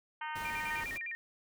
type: harmonic tone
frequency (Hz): 307.6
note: D#4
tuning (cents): -20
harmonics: 3 / 4 / 5 / 6 / 7 / 8 / 9 / 10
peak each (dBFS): -39 / -47 / -44 / -46 / -49 / -53 / -53 / -53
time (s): 0.21-0.84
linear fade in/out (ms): 5
type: noise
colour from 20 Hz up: pink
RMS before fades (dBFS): -47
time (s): 0.35-0.98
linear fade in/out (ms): 10
type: tone with vibrato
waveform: sine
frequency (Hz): 2100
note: C7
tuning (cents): +6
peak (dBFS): -37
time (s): 0.45-1.15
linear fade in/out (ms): 0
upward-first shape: square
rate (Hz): 9.8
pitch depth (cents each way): 220
effects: none